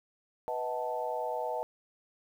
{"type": "chord", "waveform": "sine", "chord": "B dominant seventh", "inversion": "none", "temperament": "equal with one note detuned", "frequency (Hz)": [493.9, 630.6, 740, 880], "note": ["B4", "D#5", "F#5", "A5"], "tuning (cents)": [0, 23, 0, 0], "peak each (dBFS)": [-37, -36, -39, -36], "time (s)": [0.48, 1.63], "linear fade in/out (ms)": 0, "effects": ["10-bit"]}